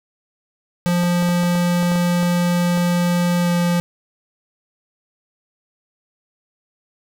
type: tone with pitch glide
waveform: square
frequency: 175.3 to 174.19 Hz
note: F3 to F3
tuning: +7 to -4 cents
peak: -16 dBFS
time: 0.86-3.8 s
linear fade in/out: 0 ms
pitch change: -11 cents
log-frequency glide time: 3.42-3.49 s
type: clicks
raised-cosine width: 1 ms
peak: -17 dBFS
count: 11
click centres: 0.887 / 1.035 / 1.225 / 1.289 / 1.434 / 1.554 / 1.829 / 1.918 / 1.957 / 2.23 / 2.775 s
effects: none